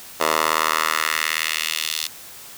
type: tone with high-pass filter sweep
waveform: 10% pulse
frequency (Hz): 78.8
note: D#2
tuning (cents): +23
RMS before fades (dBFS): -22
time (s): 0.2-2.07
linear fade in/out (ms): 5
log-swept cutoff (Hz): 710 to 3800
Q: 1.6
effects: white hiss -40 dBFS RMS until 2.57 s